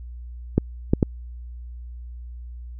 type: clicks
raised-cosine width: 3 ms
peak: -3 dBFS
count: 3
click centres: 0.58 / 0.935 / 1.028 s
effects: added 60 Hz sine -34 dBFS peak until 2.79 s